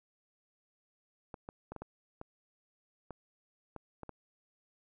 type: clicks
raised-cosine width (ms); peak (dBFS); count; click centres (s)
1; -29; 10; 1.342 / 1.489 / 1.72 / 1.763 / 1.82 / 2.214 / 3.107 / 3.763 / 4.033 / 4.093
effects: none